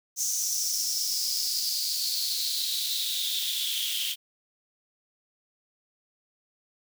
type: noise with high-pass filter sweep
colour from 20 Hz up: white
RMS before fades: -29 dBFS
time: 0.16-4.16 s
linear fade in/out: 50 ms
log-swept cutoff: 6200 to 3100 Hz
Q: 6.8
effects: none